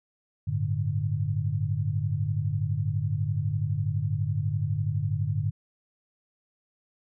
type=chord; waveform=sine; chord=G suspended second; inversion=none; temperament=equal; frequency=98 / 110 / 146.83 Hz; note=G2 / A2 / D3; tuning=0 / 0 / 0 cents; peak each=-29 dBFS; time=0.47-5.51 s; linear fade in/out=10 ms; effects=none